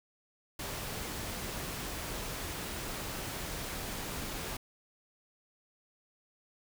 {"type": "noise", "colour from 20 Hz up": "pink", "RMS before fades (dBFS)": -39, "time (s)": [0.59, 4.57], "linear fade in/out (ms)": 5, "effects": []}